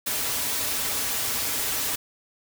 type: noise with comb filter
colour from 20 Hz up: white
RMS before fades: -27 dBFS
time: 0.06-1.96 s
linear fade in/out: 10 ms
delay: 5.6 ms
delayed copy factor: -0.55
effects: none